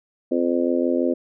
harmonic tone, 86.1 Hz, F2, 24 cents flat, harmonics 3 / 4 / 5 / 6 / 7, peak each -22 / -23 / -29 / -25 / -28 dBFS, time 0.31-1.14 s, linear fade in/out 10 ms, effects none

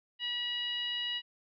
sine tone with frequency modulation, 2897 Hz, F#7, 37 cents flat, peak -32 dBFS, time 0.19-1.22 s, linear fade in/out 50 ms, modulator 967 Hz, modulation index 0.77, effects none

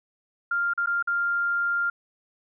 sine tone with dropouts, 1396.9 Hz, F6, in tune, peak -22 dBFS, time 0.51-1.9 s, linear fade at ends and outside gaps 5 ms, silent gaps 0.736-0.776 / 0.861-0.871 / 1.026-1.073 s, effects none

